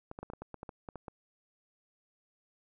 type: clicks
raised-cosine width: 1 ms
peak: -28 dBFS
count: 12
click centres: 0.114 / 0.189 / 0.23 / 0.301 / 0.335 / 0.42 / 0.543 / 0.631 / 0.692 / 0.888 / 0.957 / 1.082 s
effects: none